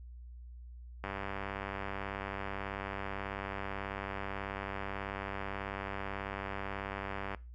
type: click train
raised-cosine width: 0.5 ms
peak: -23 dBFS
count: 621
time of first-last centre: 1.04-7.347 s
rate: 98.3 Hz
effects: noise-tail reverb RT60 0.3 s tail -20 dB re dry + added 60 Hz sine -46 dBFS peak until 7.54 s